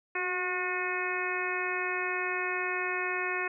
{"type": "harmonic tone with a mistuned harmonic", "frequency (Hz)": 362, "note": "F#4", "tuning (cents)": -38, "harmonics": [1, 2, 3, 4, 5, 6, 7], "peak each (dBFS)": [-36, -40, -37, -37, -35, -38, -36], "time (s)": [0.15, 3.48], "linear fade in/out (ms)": 5, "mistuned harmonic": 1, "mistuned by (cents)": 31, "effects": []}